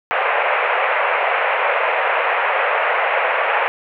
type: band-pass noise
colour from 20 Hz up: pink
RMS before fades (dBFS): -18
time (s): 0.11-3.68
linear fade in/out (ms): 0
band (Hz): 500 to 2600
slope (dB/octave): 48
effects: none